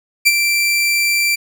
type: tone with ADSR envelope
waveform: sawtooth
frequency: 2349 Hz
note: D7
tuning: in tune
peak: -3 dBFS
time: 0.25-1.36 s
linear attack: 20 ms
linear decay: 39 ms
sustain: -7 dB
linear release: 16 ms
effects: none